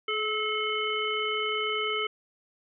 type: harmonic tone with a mistuned harmonic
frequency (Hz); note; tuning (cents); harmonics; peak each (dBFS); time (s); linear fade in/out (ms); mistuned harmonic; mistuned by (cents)
433; A4; -28; 1 / 3 / 5 / 7; -32 / -32 / -32 / -32; 0.08-2.07; 5; 1; -20
effects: none